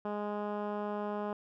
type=tone with low-pass filter; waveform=10% pulse; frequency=207.5 Hz; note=G#3; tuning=1 cent flat; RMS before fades=-36 dBFS; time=0.05-1.33 s; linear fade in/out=2 ms; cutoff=1100 Hz; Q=0.73; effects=none